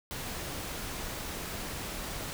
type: noise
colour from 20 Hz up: pink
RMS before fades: -38 dBFS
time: 0.11-2.33 s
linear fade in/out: 0 ms
effects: none